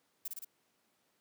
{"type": "noise with echo", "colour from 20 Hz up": "violet", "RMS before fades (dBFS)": -39, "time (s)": [0.25, 0.28], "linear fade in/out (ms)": 5, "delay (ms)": 56, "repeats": 3, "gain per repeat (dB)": -2, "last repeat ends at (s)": 0.448, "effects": ["pink hiss -75 dBFS RMS until 1.2 s", "high-pass 200 Hz 12 dB/octave"]}